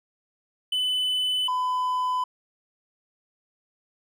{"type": "tone pair in turn", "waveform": "triangle", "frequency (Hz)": [3007, 1005.7], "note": ["F#7", "B5"], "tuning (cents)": [27, 31], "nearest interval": "octave + perfect fifth", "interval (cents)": 1896, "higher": "first", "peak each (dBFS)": -21, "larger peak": "neither", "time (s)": [[0.72, 1.48], [1.48, 2.24]], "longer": "neither", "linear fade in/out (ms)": 5, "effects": []}